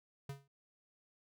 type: tone with exponential decay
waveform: square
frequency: 138.9 Hz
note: C#3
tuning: 4 cents sharp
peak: -40 dBFS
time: 0.29-0.48 s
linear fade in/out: 5 ms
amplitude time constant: 40 ms
effects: none